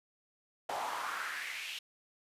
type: noise with high-pass filter sweep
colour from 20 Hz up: brown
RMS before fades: -39 dBFS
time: 0.69-1.79 s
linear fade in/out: 5 ms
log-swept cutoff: 720 to 3000 Hz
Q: 3.7
effects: resampled to 32000 Hz